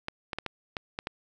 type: clicks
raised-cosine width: 0.3 ms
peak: -16 dBFS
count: 7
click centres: 0.084 / 0.332 / 0.386 / 0.463 / 0.768 / 0.989 / 1.071 s
effects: none